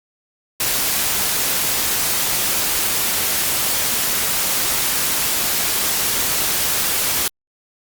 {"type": "noise", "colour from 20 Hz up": "white", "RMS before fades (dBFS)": -19, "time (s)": [0.6, 7.28], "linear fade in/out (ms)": 2, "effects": ["Opus 48 kbps"]}